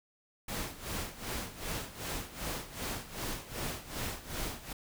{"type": "noise with tremolo", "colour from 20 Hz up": "pink", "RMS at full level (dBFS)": -36, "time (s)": [0.48, 4.73], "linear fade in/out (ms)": 5, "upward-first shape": "sine", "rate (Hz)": 2.6, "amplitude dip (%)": 80, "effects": []}